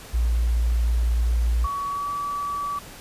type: tone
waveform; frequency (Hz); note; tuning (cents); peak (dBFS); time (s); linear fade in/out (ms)
sine; 58.27; A#1; 0; -18; 0.13-1.67; 20
type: tone with pitch glide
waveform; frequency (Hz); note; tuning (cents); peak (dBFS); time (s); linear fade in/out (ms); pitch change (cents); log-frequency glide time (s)
sine; 1128 to 1147.7; C#6 to D6; +30 to -40; -25; 1.64-2.79; 5; +30; 1.87-2.09
effects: pink hiss -42 dBFS RMS until 3 s + resampled to 32000 Hz